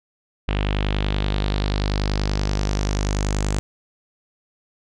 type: tone with low-pass filter sweep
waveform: sawtooth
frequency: 50.4 Hz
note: G1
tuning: 49 cents sharp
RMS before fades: -22 dBFS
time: 0.48-3.59 s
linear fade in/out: 0 ms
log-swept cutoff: 2900 to 7500 Hz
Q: 3.1
effects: none